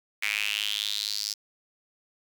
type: tone with high-pass filter sweep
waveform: sawtooth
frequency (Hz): 104.3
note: G#2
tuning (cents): +8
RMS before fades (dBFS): -30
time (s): 0.22-1.34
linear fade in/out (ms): 10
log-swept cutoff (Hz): 2200 to 5100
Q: 5.5
effects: none